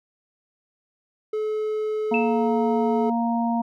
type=tone; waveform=triangle; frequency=429.9 Hz; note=A4; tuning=40 cents flat; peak=-21 dBFS; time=1.33-3.1 s; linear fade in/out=5 ms
type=harmonic tone; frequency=233.1 Hz; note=A#3; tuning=in tune; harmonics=1 / 3 / 4; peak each=-22 / -27 / -28 dBFS; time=2.11-3.62 s; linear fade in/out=10 ms
type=tone with exponential decay; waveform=sine; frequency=2637 Hz; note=E7; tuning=in tune; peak=-21 dBFS; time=2.14-2.48 s; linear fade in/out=2 ms; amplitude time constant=73 ms
effects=none